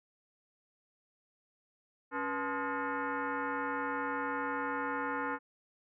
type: tone with frequency modulation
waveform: sine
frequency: 278.3 Hz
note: C#4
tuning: 7 cents sharp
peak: -32 dBFS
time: 2.11-5.39 s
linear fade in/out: 50 ms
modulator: 382 Hz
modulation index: 3.9
effects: none